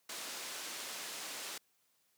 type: band-pass noise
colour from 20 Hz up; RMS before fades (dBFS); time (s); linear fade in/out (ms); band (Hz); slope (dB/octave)
white; -44; 0.09-1.58; 5; 260 to 7800; 12
effects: white hiss -75 dBFS RMS until 2.17 s + high-pass 100 Hz 12 dB/octave